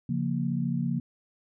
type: chord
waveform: sine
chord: Bb minor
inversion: first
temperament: just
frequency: 139.85 / 174.81 / 233.1 Hz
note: Db3 / F3 / Bb3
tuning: +16 / +2 / 0 cents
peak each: -30 dBFS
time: 0.09-1 s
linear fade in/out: 5 ms
effects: none